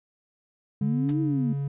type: tone with pitch glide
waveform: triangle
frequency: 144 to 140.31 Hz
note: D3 to C#3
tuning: -34 to +21 cents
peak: -24 dBFS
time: 0.81-1.68 s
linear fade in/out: 5 ms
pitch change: -45 cents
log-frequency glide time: 1-1.31 s
type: linear two-way sweep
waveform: sine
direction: up then down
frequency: 193.6 to 324.5 to 218.1 Hz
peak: -24 dBFS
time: 0.81-1.53 s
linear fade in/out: 5 ms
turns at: 1.21 s
type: noise with exponential decay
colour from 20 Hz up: pink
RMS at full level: -37 dBFS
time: 1.09-1.16 s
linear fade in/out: 0 ms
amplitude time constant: 15 ms
effects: resampled to 8000 Hz